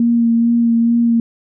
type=tone with vibrato; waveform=sine; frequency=233.1 Hz; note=A#3; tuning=in tune; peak=-10 dBFS; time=0-1.2 s; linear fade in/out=2 ms; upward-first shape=sine; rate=2.3 Hz; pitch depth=18 cents each way; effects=none